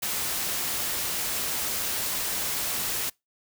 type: noise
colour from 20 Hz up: white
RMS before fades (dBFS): -29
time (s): 0.02-3.1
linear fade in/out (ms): 10
effects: noise-tail reverb RT60 0.2 s tail -25 dB re dry

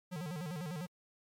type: tone with vibrato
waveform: square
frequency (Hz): 164.81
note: E3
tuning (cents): 0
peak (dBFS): -39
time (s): 0.11-0.87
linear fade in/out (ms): 20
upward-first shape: square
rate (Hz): 10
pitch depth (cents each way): 160
effects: MP3 96 kbps

